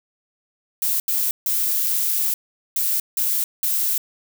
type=noise bursts at uneven times; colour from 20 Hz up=violet; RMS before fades=-21 dBFS; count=6; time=0.82-1 / 1.08-1.31 / 1.46-2.34 / 2.76-3 / 3.17-3.44 / 3.63-3.98 s; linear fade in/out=2 ms; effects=none